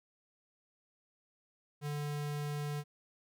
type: tone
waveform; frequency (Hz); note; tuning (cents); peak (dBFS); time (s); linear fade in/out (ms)
square; 146.83; D3; 0; -36; 1.81-2.84; 50
effects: none